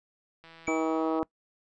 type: click train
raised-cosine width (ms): 0.3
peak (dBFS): -35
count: 124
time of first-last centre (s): 0.44-1.19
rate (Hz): 164
type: tone with exponential decay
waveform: square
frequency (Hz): 2301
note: D7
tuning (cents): -36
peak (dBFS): -31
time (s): 0.67-1.11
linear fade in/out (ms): 5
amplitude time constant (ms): 95
type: harmonic tone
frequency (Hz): 160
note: D#3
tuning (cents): +49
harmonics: 2 / 3 / 4 / 5 / 6 / 7 / 8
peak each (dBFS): -28 / -32 / -34 / -36 / -38 / -39 / -40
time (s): 0.68-1.23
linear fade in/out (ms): 0
effects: noise-tail reverb RT60 0.1 s tail -23 dB re dry + resampled to 22050 Hz